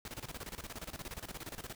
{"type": "noise with tremolo", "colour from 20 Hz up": "pink", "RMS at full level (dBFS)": -43, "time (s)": [0.05, 1.75], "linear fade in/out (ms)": 2, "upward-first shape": "square", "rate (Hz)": 17, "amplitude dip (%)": 80, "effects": []}